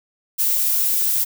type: noise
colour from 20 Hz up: violet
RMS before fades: -19 dBFS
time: 0.38-1.25 s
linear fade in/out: 20 ms
effects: none